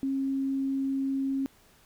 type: tone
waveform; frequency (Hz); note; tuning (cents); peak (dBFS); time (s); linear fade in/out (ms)
sine; 270.5; C#4; -42; -26; 0.03-1.46; 0
effects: pink hiss -60 dBFS RMS until 1.85 s